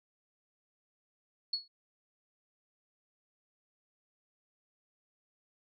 sine tone with exponential decay, 4366 Hz, C#8, 27 cents flat, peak -27 dBFS, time 1.53-1.68 s, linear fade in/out 5 ms, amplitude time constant 32 ms, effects none

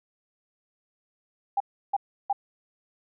sine tone bursts, 800 Hz, G5, 35 cents sharp, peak -21 dBFS, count 3, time 1.57-2.329 s, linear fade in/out 5 ms, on 33 ms, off 330 ms, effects none

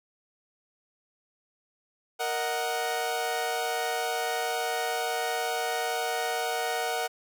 sawtooth chord, D# minor, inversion second, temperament equal, 466.2 / 622.3 / 740 Hz, A#4 / D#5 / F#5, 0 / 0 / 0 cents, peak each -29 / -32 / -26 dBFS, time 2.19-7.08 s, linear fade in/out 20 ms, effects none

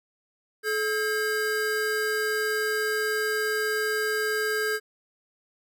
square tone pair together, 430 / 1608.5 Hz, A4 / G6, -40 / +44 cents, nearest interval octave + major seventh, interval 2284 cents, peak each -28 dBFS, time 0.63-4.8 s, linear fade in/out 50 ms, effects none

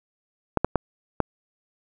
clicks, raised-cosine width 1 ms, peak -5 dBFS, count 4, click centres 0.573 / 0.646 / 0.757 / 1.203 s, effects none

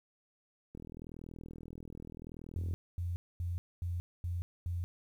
click train, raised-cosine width 3 ms, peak -34 dBFS, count 82, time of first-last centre 0.75-2.735 s, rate 40.8 Hz
sine tone bursts, 87.31 Hz, F2, in tune, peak -33 dBFS, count 6, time 2.56-4.84 s, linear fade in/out 0 ms, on 180 ms, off 240 ms
effects 11-bit

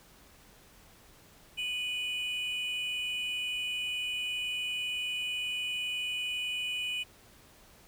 triangle tone pair together, 2478 / 2960 Hz, D#7 / F#7, -8 / 0 cents, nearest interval minor third, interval 308 cents, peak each -33 / -33 dBFS, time 1.57-7.04 s, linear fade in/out 20 ms, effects pink hiss -58 dBFS RMS until 7.87 s

